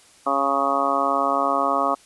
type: harmonic tone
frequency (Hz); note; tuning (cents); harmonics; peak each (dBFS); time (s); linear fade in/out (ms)
138.59; C#3; 0; 2 / 3 / 4 / 5 / 6 / 7 / 8 / 9; -29 / -33 / -27 / -25 / -29 / -30 / -23 / -25; 0.26-1.95; 10
effects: white hiss -52 dBFS RMS until 2.05 s + resampled to 24000 Hz